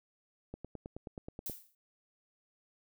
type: click train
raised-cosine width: 2 ms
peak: -29 dBFS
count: 10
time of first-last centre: 0.54-1.497 s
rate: 9.4 Hz
type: noise with exponential decay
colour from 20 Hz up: violet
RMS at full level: -37 dBFS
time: 1.46-1.75 s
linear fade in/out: 2 ms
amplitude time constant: 61 ms
effects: none